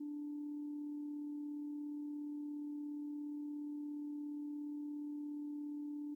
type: tone with amplitude modulation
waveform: sine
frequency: 293.7 Hz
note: D4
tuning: in tune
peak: -39 dBFS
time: 0-6.15 s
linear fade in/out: 10 ms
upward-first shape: sine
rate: 37.1 Hz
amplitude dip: 25%
effects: tanh soft clip ceiling -36 dBFS + 13-bit